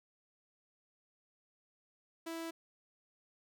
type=tone; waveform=sawtooth; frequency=329.5 Hz; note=E4; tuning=1 cent flat; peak=-36 dBFS; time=2.26-2.51 s; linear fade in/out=10 ms; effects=none